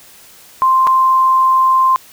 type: tone with dropouts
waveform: sine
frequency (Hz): 1046.5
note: C6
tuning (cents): 0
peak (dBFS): -8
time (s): 0.62-1.96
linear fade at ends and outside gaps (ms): 0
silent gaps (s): 0.869-0.873
effects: white hiss -42 dBFS RMS until 2.12 s